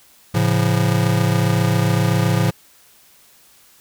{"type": "chord", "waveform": "square", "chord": "A augmented", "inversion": "none", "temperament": "just", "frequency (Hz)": [110, 137.5, 171.88], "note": ["A2", "C#3", "E#3"], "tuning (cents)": [0, -14, -27], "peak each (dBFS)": [-19, -21, -20], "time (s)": [0.34, 2.51], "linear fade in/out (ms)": 10, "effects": ["white hiss -51 dBFS RMS until 3.8 s"]}